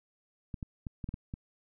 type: clicks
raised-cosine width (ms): 5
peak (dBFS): -25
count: 7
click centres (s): 0.542 / 0.628 / 0.868 / 1.042 / 1.09 / 1.141 / 1.339
effects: none